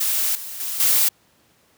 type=noise with level steps; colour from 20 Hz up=blue; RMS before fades=-21 / -33 / -27 / -17 dBFS; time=0-1.09 s; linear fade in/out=10 ms; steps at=0.35 / 0.6 / 0.8 s; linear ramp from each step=2 ms; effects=pink hiss -59 dBFS RMS until 1.77 s + high-pass 100 Hz 12 dB/octave